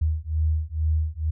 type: beating tone pair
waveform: sine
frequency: 77.3 / 79.5 Hz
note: D#2 / D#2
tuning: -11 / +38 cents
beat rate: 2.2 Hz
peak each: -24 dBFS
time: 0.01-1.31 s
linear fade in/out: 10 ms
effects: none